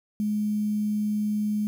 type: tone with quantisation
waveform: sine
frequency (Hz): 210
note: G#3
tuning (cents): +19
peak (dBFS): -23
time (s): 0.2-1.67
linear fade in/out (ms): 0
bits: 8
effects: none